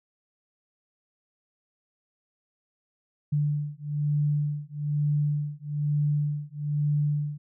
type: beating tone pair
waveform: sine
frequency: 146.83 / 147.93 Hz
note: D3 / D3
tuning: 0 / +13 cents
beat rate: 1.1 Hz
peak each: -27 / -27 dBFS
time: 3.32-7.38 s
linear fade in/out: 10 ms
effects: none